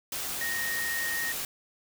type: tone in noise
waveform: sine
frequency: 1860 Hz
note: A#6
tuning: 4 cents flat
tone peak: -30 dBFS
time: 0.41-1.32 s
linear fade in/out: 2 ms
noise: white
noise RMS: -34 dBFS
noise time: 0.12-1.45 s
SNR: +1 dB
effects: none